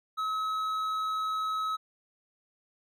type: tone with hard clipping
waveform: triangle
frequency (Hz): 1284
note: E6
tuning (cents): -46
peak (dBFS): -30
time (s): 0.17-1.77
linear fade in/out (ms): 20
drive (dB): 9
effects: none